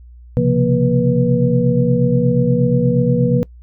sine tone cluster, 128 / 136.4 / 173.4 / 236.1 / 488.2 Hz, C3 / C#3 / F3 / A#3 / B4, -38 / -28 / -12 / +22 / -20 cents, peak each -18 dBFS, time 0.37-3.43 s, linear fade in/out 0 ms, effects noise-tail reverb RT60 0.1 s tail -23 dB re dry + added 60 Hz sine -37 dBFS peak until 3.62 s

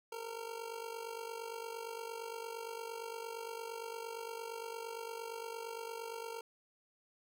25% pulse tone with amplitude modulation, 458.8 Hz, A#4, 28 cents flat, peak -35 dBFS, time 0.12-6.41 s, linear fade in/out 5 ms, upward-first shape sine, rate 48.7 Hz, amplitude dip 70%, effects none

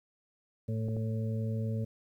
harmonic tone, 111 Hz, A2, 16 cents sharp, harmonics 1 / 2 / 4 / 5, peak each -31 / -37 / -43 / -45 dBFS, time 0.68-1.85 s, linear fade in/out 10 ms
clicks, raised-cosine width 2 ms, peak -29 dBFS, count 2, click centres 0.885 / 0.967 s
effects 11-bit

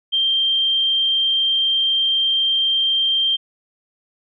sine tone, 3166 Hz, G7, 17 cents sharp, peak -15 dBFS, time 0.12-3.37 s, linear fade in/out 20 ms, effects none

